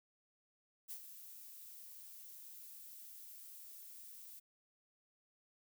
violet noise with ADSR envelope, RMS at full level -45 dBFS, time 0.88-4.4 s, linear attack 31 ms, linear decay 77 ms, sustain -9 dB, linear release 15 ms, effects none

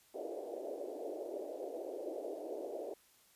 white band-pass noise, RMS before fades -43 dBFS, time 0.14-2.94 s, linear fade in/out 5 ms, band 320 to 640 Hz, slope 48 dB/octave, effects white hiss -67 dBFS RMS until 3.35 s + resampled to 32000 Hz

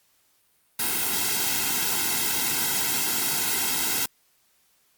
white noise with comb filter, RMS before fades -25 dBFS, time 0.79-4.06 s, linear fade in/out 5 ms, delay 1.7 ms, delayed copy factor -0.9, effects white hiss -65 dBFS RMS until 4.97 s + Opus 48 kbps

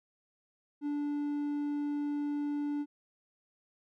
triangle tone, 291.3 Hz, D4, 14 cents flat, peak -29 dBFS, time 0.81-2.86 s, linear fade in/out 50 ms, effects none

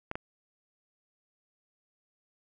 clicks, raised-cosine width 0.5 ms, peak -19 dBFS, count 2, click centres 0.114 / 0.155 s, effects none

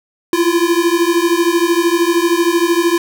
square beating tone pair, 335.5 / 348.5 Hz, E4 / F4, +31 / -4 cents, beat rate 13 Hz, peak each -15 dBFS, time 0.33-2.98 s, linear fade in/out 2 ms, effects none

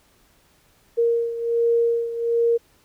sine beating tone pair, 466.2 / 467.5 Hz, A#4 / A#4, 0 / +5 cents, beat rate 1.3 Hz, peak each -19 / -24 dBFS, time 0.97-2.58 s, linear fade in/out 20 ms, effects pink hiss -59 dBFS RMS until 2.84 s

